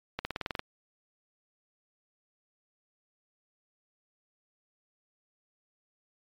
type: accelerating click train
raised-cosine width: 0.3 ms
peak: -16 dBFS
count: 9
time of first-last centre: 0.19-0.594 s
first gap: 60 ms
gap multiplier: 0.95
effects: MP3 96 kbps